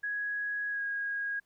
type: tone with pitch glide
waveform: sine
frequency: 1665 to 1640.2 Hz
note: G#6 to G#6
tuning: +4 to -22 cents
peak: -31 dBFS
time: 0.03-1.4 s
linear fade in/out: 10 ms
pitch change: -26 cents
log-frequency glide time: 0.7-0.82 s
effects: pink hiss -75 dBFS RMS until 1.45 s